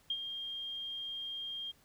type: tone with ADSR envelope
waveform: sine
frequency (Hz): 3212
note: G7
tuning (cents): +41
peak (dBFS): -30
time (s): 0.1-1.72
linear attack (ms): 4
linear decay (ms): 58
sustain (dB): -8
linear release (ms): 17
effects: pink hiss -66 dBFS RMS until 1.84 s